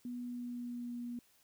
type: tone with pitch glide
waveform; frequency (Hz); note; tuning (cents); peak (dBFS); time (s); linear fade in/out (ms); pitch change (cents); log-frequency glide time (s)
sine; 244.3 to 240.5; B3 to B3; -19 to -46; -39; 0.05-1.19; 2; -27; 0.21-0.95
effects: white hiss -69 dBFS RMS until 1.43 s